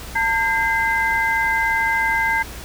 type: tone cluster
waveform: sine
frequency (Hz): 901 / 1603 / 2060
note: A5 / G6 / C7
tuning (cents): +41 / +38 / -28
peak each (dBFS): -21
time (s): 0.15-2.43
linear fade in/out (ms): 10
effects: added 60 Hz sine -36 dBFS peak until 2.64 s + pink hiss -36 dBFS RMS until 2.64 s